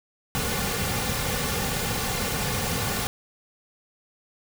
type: noise with comb filter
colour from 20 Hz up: pink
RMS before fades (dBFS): -27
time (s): 0.35-3.07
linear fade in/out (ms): 0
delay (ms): 3.1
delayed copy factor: -0.65
effects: none